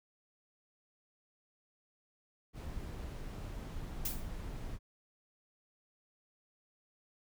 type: noise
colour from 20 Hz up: brown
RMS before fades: -42 dBFS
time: 2.53-4.79 s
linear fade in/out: 50 ms
type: noise with exponential decay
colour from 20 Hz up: blue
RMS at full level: -33 dBFS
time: 4.05-4.29 s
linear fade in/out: 5 ms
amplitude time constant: 52 ms
effects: none